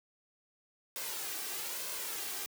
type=noise with flanger; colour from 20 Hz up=white; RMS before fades=-39 dBFS; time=0.96-2.46 s; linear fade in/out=0 ms; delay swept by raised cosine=1.9 to 2.6 ms; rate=1.1 Hz; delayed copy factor=+0.5; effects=high-pass 200 Hz 12 dB/octave